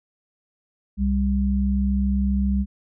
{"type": "tone pair together", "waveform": "sine", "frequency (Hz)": [66.25, 198.9], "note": ["C2", "G3"], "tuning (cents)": [22, 25], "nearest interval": "octave + perfect fifth", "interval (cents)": 1903, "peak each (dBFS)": -21, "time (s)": [0.97, 2.66], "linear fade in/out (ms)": 50, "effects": []}